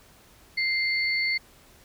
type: tone pair together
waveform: sine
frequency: 2093 / 4435 Hz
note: C7 / C#8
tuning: 0 / 0 cents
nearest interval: octave + minor second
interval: 1300 cents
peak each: -24 / -29 dBFS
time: 0.57-1.38 s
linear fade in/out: 10 ms
effects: pink hiss -55 dBFS RMS until 1.84 s